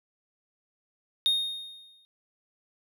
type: tone with exponential decay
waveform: triangle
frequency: 3700 Hz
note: A#7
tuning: 14 cents flat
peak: -18 dBFS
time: 1.26-2.05 s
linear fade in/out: 0 ms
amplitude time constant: 170 ms
effects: none